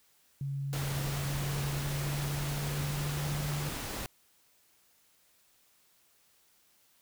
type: tone with pitch glide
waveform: sine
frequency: 138.59 to 145.99 Hz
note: C#3 to D3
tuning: 0 to -10 cents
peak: -32 dBFS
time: 0.41-3.69 s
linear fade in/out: 2 ms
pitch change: +90 cents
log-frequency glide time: 0.66-3.24 s
type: noise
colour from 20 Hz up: pink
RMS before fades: -38 dBFS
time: 0.73-4.06 s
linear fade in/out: 0 ms
effects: white hiss -67 dBFS RMS until 7.01 s